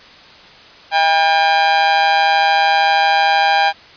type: tone with amplitude modulation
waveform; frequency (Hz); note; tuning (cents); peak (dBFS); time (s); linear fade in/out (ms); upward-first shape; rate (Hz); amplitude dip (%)
sawtooth; 802; G5; +39; -4; 0.91-3.73; 50; sine; 165; 65
effects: white hiss -41 dBFS RMS until 3.96 s + resampled to 11025 Hz